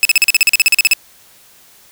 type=tone bursts; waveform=sawtooth; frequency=2600 Hz; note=E7; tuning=24 cents flat; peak=-3 dBFS; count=15; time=0.03-0.934 s; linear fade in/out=0 ms; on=22 ms; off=41 ms; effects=white hiss -46 dBFS RMS until 1.91 s